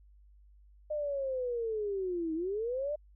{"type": "linear two-way sweep", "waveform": "sine", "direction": "down then up", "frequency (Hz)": [610, 312.7, 610], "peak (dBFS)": -31, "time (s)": [0.9, 2.96], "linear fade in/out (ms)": 10, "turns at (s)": 2.34, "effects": ["added 50 Hz sine -56 dBFS peak until 3.15 s"]}